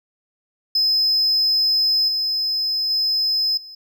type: tone with level steps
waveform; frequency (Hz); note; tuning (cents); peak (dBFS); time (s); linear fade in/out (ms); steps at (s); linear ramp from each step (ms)
triangle; 5100; D#8; +42; -14 / -18 / -16 / -35; 0.75-3.75; 5; 2.08 / 2.9 / 3.57; 5
effects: none